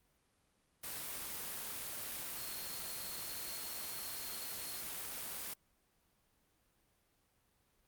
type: tone in noise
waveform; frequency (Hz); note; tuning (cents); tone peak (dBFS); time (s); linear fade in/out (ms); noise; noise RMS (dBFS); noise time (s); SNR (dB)
sine; 4275; C8; +36; -49; 2.36-4.81; 10; white; -43; 0.83-5.54; -9
effects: pink hiss -75 dBFS RMS until 7.87 s + Opus 32 kbps